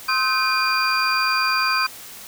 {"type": "tone cluster", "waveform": "sine", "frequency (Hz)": [1052, 1274, 1540, 2435, 4737], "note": ["C6", "D#6", "G6", "D#7", "D8"], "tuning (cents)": [9, 41, -31, -38, 14], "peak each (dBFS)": -24, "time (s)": [0.08, 1.87], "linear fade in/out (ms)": 10, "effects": ["white hiss -39 dBFS RMS until 2.27 s"]}